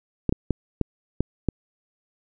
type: clicks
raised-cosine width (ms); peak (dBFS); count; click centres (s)
3; -8; 6; 0.293 / 0.325 / 0.507 / 0.813 / 1.206 / 1.487
effects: none